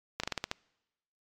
slowing click train, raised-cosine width 0.2 ms, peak -14 dBFS, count 7, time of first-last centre 0.2-0.514 s, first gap 35 ms, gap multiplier 1.16, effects noise-tail reverb RT60 1.0 s tail -26 dB re dry + MP3 96 kbps

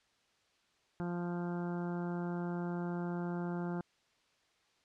harmonic tone, 174.61 Hz, F3, in tune, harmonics 1 / 2 / 3 / 4 / 5 / 6 / 7 / 8 / 9, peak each -36 / -41 / -50 / -48 / -49 / -55 / -56 / -52 / -57 dBFS, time 1-3.81 s, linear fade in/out 0 ms, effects white hiss -72 dBFS RMS until 4.84 s + low-pass 5000 Hz 12 dB/octave

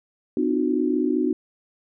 sine tone cluster, 253.3 / 302.2 / 332 / 367.3 Hz, B3 / D4 / E4 / F#4, +44 / +50 / +12 / -13 cents, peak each -24 / -23 / -31 / -25 dBFS, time 0.37-1.33 s, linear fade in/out 2 ms, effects none

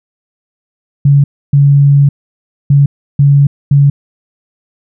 sine tone bursts at uneven times, 141.4 Hz, C#3, 35 cents sharp, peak -3 dBFS, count 5, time 1.05-1.24 / 1.53-2.09 / 2.7-2.86 / 3.19-3.47 / 3.71-3.9 s, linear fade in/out 5 ms, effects none

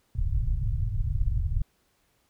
pink low-pass noise, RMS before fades -26 dBFS, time 0.15-1.62 s, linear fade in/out 5 ms, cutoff 130 Hz, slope 48 dB/octave, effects pink hiss -69 dBFS RMS until 2.29 s

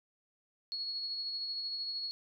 sine tone with tremolo, 4342 Hz, C#8, 37 cents flat, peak -34 dBFS, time 0.72-2.11 s, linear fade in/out 0 ms, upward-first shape sine, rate 13 Hz, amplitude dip 30%, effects none

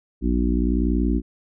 harmonic tone with a mistuned harmonic, 60.7 Hz, B1, 29 cents flat, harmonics 1 / 3 / 4 / 5 / 6, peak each -21 / -26 / -24 / -25 / -31 dBFS, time 0.21-1.22 s, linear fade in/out 50 ms, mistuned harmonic 1, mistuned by -89 cents, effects none

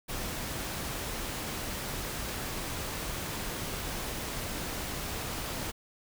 pink noise, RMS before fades -36 dBFS, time 0.08-5.72 s, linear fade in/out 20 ms, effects none

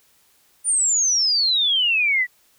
sine exponential sweep, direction down, 9397 to 1922 Hz, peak -16 dBFS, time 0.64-2.27 s, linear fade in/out 50 ms, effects white hiss -59 dBFS RMS until 2.58 s

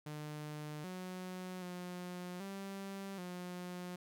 sawtooth tone with pitch steps, 150.7 / 183.7 / 179.1 / 195.8 / 179.1 Hz, D3 / F#3 / F3 / G3 / F3, +45 / -12 / +44 / -2 / +44 cents, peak -39 dBFS, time 0.06-3.96 s, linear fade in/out 5 ms, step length 780 ms, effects none

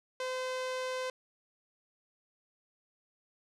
sawtooth tone with low-pass filter, 513 Hz, C5, 34 cents flat, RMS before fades -36 dBFS, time 0.2-1.1 s, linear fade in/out 2 ms, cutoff 7000 Hz, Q 0.72, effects none

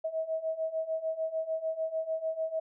sine beating tone pair, 638 / 644.7 Hz, D#5 / E5, +43 / -39 cents, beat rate 6.7 Hz, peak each -35 / -32 dBFS, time 0.04-2.6 s, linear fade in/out 10 ms, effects none

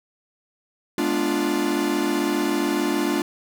45% pulse chord, G# diminished seventh, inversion none, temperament equal with one note detuned, 211.2 / 246.9 / 293.7 / 349.2 Hz, G#3 / B3 / D4 / F4, +29 / 0 / 0 / 0 cents, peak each -29 / -29 / -24 / -25 dBFS, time 0.98-3.22 s, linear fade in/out 2 ms, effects none

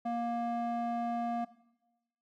square tone with band-pass filter, 235.5 Hz, A#3, 18 cents sharp, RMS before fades -34 dBFS, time 0.05-1.45 s, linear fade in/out 10 ms, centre 550 Hz, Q 6.1, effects noise-tail reverb RT60 1.0 s tail -18 dB re dry + AAC 64 kbps

